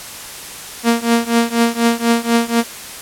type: tone with tremolo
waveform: sawtooth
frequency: 233.1 Hz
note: A#3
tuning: in tune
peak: -5 dBFS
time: 0.83-2.64 s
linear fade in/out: 50 ms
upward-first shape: triangle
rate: 4.1 Hz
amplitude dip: 95%
effects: white hiss -31 dBFS RMS until 3.01 s + low-pass 12000 Hz 12 dB/octave